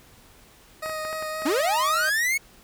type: tone with vibrato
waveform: 20% pulse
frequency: 626 Hz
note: D#5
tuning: 10 cents sharp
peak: -24 dBFS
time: 0.82-2.1 s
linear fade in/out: 10 ms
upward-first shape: sine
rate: 3.8 Hz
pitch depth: 13 cents each way
type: clicks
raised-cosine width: 0.5 ms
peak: -22 dBFS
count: 6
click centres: 0.86 / 0.896 / 1.051 / 1.129 / 1.225 / 1.421 s
type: linear sweep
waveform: 45% pulse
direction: up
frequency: 251 to 2232 Hz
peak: -21 dBFS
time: 1.45-2.38 s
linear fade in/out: 10 ms
effects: pink hiss -53 dBFS RMS until 2.63 s